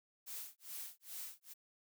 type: noise with tremolo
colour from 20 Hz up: blue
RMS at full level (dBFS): -45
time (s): 0.26-1.54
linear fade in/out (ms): 20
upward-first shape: sine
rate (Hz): 2.4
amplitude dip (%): 100
effects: none